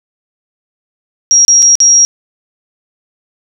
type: tone with dropouts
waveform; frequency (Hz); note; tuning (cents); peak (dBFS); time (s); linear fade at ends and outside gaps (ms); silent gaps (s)
sine; 5650; F8; +19; -3; 1.31-2.05; 0; 1.45-1.481 / 1.622-1.626 / 1.754-1.803
effects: none